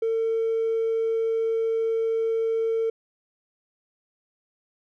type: tone with hard clipping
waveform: sine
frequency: 451.3 Hz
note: A4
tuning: 44 cents sharp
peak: -22 dBFS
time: 0.02-2.9 s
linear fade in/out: 5 ms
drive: 1 dB
effects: none